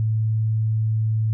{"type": "tone", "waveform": "sine", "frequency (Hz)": 109.9, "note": "A2", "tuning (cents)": -2, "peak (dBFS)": -18, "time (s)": [0, 1.33], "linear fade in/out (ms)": 0, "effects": []}